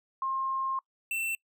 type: tone pair in turn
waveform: sine / square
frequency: 1065 / 2684 Hz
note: C6 / E7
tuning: +30 / +31 cents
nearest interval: octave + major third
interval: 1601 cents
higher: second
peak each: -28 / -30 dBFS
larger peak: first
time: 0.22-0.79 / 1.11-1.35 s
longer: first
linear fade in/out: 2 ms
effects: noise-tail reverb RT60 0.1 s tail -25 dB re dry